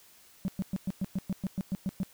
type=tone bursts; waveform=sine; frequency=189.9 Hz; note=F#3; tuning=45 cents sharp; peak=-25 dBFS; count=12; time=0.45-2.032 s; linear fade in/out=0 ms; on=31 ms; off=110 ms; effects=tanh soft clip ceiling -26 dBFS + white hiss -58 dBFS RMS until 2.13 s